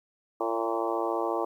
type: harmonic tone with a mistuned harmonic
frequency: 114.1 Hz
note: A#2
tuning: 37 cents flat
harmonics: 3 / 4 / 5 / 6 / 7 / 8 / 9 / 10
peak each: -32 / -33 / -34 / -35 / -35 / -36 / -37 / -37 dBFS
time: 0.4-1.45 s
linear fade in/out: 5 ms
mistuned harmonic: 6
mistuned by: -25 cents
effects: 10-bit